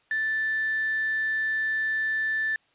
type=tone with quantisation; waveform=sine; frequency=1760 Hz; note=A6; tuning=in tune; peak=-24 dBFS; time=0.11-2.56 s; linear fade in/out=2 ms; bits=6; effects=white hiss -65 dBFS RMS until 2.74 s + resampled to 8000 Hz